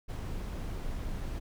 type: noise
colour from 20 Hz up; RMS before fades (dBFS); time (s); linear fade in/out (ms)
brown; -36; 0.08-1.4; 20
effects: none